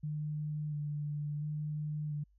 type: tone with vibrato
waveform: sine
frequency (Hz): 149.4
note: D3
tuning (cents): +30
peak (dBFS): -34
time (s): 0.03-2.24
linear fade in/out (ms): 10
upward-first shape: square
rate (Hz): 0.72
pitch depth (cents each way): 18
effects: added 50 Hz sine -64 dBFS peak until 2.38 s